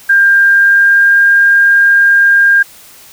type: tone with pitch glide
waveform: sine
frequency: 1597 to 1607.2 Hz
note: G6 to G6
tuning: +32 to +43 cents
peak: -4 dBFS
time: 0.09-2.63 s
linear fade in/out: 10 ms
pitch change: +11 cents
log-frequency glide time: 0.45-1.25 s
effects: white hiss -38 dBFS RMS until 3.12 s